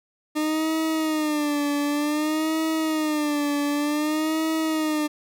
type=tone with vibrato; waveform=40% pulse; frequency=303.5 Hz; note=D#4; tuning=43 cents flat; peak=-21 dBFS; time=0.35-5.08 s; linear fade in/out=20 ms; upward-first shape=sine; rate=0.54 Hz; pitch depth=87 cents each way; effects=none